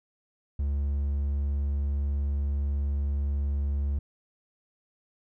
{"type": "tone", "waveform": "triangle", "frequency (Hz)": 70.8, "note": "C#2", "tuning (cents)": 37, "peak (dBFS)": -23, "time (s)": [0.59, 3.99], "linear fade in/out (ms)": 5, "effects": []}